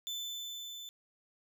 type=tone with level ramp; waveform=35% pulse; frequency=3520 Hz; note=A7; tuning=in tune; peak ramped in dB=-34 to -42 dBFS; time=0.07-0.89 s; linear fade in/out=0 ms; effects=none